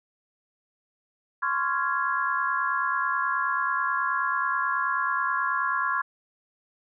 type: chord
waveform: sine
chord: Db major seventh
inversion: third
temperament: just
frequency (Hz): 1039.4 / 1108.7 / 1385.9 / 1663.1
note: C6 / Db6 / F6 / Ab6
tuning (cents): -12 / 0 / -14 / +2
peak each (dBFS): -29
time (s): 1.42-6.02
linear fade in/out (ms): 10
effects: none